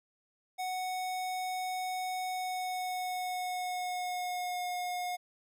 square tone with pitch glide, 740 to 719.3 Hz, F#5 to F#5, 0 to -49 cents, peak -34 dBFS, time 0.58-5.17 s, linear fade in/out 20 ms, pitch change -49 cents, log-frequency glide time 2.27-4.69 s, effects none

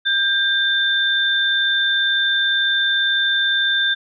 sine tone pair together, 1593 / 3569 Hz, G6 / A7, +27 / +24 cents, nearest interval octave + major second, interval 1397 cents, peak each -18 dBFS, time 0.05-3.95 s, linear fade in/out 20 ms, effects none

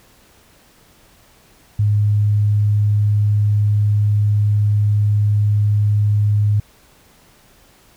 sine tone, 104.1 Hz, G#2, 5 cents sharp, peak -12 dBFS, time 1.79-6.6 s, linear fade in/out 5 ms, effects pink hiss -51 dBFS RMS until 7.96 s

